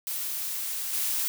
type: noise with level steps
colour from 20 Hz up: blue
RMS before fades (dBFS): -32 / -28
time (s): 0.07-1.28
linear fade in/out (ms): 0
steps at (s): 0.93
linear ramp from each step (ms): 5
effects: none